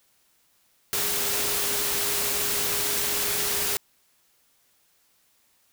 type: tone in noise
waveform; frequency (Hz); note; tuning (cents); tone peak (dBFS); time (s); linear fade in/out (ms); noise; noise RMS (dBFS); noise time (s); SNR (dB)
sine; 409.3; G#4; -25; -37; 0.93-3.77; 0; white; -26; 0.93-3.77; -14
effects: white hiss -65 dBFS RMS until 5.72 s